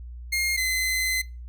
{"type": "tone pair in turn", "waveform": "sawtooth", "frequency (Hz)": [2130, 2047], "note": ["C7", "C7"], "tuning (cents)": [30, -38], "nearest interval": "minor second", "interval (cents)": 68, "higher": "first", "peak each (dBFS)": -19, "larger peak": "neither", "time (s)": [[0.32, 0.57], [0.57, 1.22]], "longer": "second", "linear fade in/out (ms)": 10, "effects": ["noise-tail reverb RT60 0.3 s tail -23 dB re dry", "added 60 Hz sine -36 dBFS peak until 1.48 s"]}